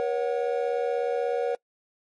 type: chord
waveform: triangle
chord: F# major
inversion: first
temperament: equal with one note detuned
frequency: 477.9 / 554.4 / 740 Hz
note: A#4 / C#5 / F#5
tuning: +43 / 0 / 0 cents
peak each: -24 / -27 / -30 dBFS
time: 0-1.55 s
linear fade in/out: 0 ms
effects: noise-tail reverb RT60 0.1 s tail -25 dB re dry + MP3 48 kbps